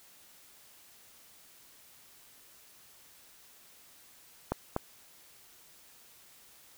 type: clicks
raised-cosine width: 1 ms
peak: -15 dBFS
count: 2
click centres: 4.52 / 4.764 s
effects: white hiss -58 dBFS RMS until 6.77 s